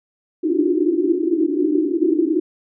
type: band-pass noise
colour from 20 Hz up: white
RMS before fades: -18 dBFS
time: 0.43-2.4 s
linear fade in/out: 10 ms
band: 300 to 360 Hz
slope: 96 dB/octave
effects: none